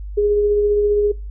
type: tone with tremolo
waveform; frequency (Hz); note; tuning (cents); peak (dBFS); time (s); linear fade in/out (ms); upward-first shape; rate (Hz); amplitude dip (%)
sine; 413.6; G#4; -7; -12; 0.17-1.12; 10; triangle; 15; 30
effects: noise-tail reverb RT60 0.3 s tail -24 dB re dry + added 50 Hz sine -27 dBFS peak until 1.3 s